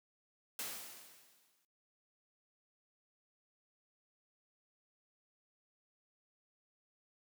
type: noise with exponential decay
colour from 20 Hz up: white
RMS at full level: -40 dBFS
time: 0.59-1.65 s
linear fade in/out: 1 ms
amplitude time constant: 230 ms
effects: noise-tail reverb RT60 0.3 s tail -22 dB re dry + high-pass 150 Hz 12 dB/octave